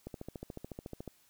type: click train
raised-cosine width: 2 ms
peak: -28 dBFS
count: 15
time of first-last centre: 0.07-1.077 s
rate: 13.9 Hz
effects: white hiss -67 dBFS RMS until 1.29 s